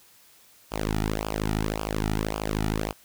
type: tone with flanger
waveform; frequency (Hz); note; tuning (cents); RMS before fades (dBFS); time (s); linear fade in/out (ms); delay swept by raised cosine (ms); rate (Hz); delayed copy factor
sawtooth; 53; G#1; +36; -28; 0.71-2.93; 20; 0.5 to 1.9; 1.8; -0.85
effects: white hiss -56 dBFS RMS until 3.04 s